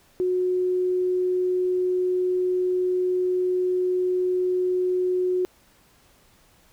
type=tone; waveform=sine; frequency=365 Hz; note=F#4; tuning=24 cents flat; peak=-20 dBFS; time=0.2-5.45 s; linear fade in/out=0 ms; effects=pink hiss -58 dBFS RMS until 6.72 s